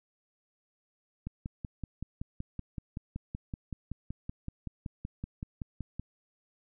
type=click train; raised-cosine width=5 ms; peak=-24 dBFS; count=26; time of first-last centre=1.27-5.996 s; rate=5.29 Hz; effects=none